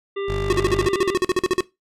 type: harmonic tone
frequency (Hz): 396.4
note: G4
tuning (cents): +19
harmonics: 1 / 3 / 5 / 7 / 9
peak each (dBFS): -24 / -34 / -38 / -41 / -43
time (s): 0.16-1.15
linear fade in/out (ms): 10
type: tone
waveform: 20% pulse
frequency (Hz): 49.57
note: G1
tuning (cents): +20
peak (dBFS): -19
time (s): 0.28-0.88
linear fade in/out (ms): 10
type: tone bursts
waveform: square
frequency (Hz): 367.6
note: F#4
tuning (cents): -11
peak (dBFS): -16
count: 16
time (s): 0.5-1.606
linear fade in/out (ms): 0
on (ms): 26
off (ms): 46
effects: noise-tail reverb RT60 0.2 s tail -19 dB re dry + low-pass 9000 Hz 12 dB/octave